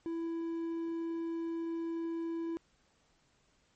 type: tone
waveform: triangle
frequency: 331.8 Hz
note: E4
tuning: 11 cents sharp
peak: -32 dBFS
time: 0.06-2.57 s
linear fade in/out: 0 ms
effects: pink hiss -71 dBFS RMS until 3.75 s + MP3 32 kbps